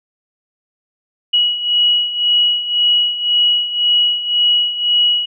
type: beating tone pair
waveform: sine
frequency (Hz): 2914 / 2915.9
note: F#7 / F#7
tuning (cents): -27 / -26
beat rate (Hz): 1.9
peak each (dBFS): -18 / -13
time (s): 1.33-5.26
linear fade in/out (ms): 10
effects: none